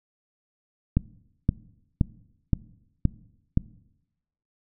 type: click train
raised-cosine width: 5 ms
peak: -7 dBFS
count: 6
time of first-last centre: 0.97-3.574 s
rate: 1.92 Hz
effects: noise-tail reverb RT60 0.9 s tail -21 dB re dry